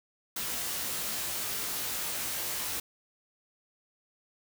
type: noise with comb filter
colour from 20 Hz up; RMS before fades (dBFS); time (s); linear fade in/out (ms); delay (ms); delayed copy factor
white; -34; 0.36-2.8; 5; 18; +0.75
effects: none